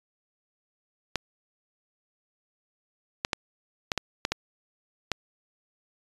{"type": "clicks", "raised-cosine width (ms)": 0.2, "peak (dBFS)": -8, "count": 8, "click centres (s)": [1.157, 3.249, 3.332, 3.918, 3.977, 4.251, 4.32, 5.117], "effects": ["resampled to 24000 Hz"]}